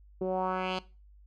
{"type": "tone with low-pass filter sweep", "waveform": "10% pulse", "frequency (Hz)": 185.6, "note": "F#3", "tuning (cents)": 6, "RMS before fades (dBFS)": -31, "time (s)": [0.21, 0.79], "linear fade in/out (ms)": 5, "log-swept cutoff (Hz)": [390, 4100], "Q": 2.5, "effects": ["noise-tail reverb RT60 0.3 s tail -19 dB re dry", "added 50 Hz sine -53 dBFS peak until 1.26 s"]}